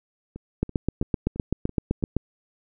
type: two click trains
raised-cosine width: 3 ms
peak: -24 / -9 dBFS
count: 6 / 13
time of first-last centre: 0.36-2.027 / 0.63-2.166 s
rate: 3 / 7.81 Hz
effects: none